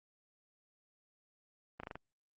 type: slowing click train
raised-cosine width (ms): 0.5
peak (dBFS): -28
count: 5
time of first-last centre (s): 1.8-1.955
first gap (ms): 34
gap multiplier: 1.09
effects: Opus 24 kbps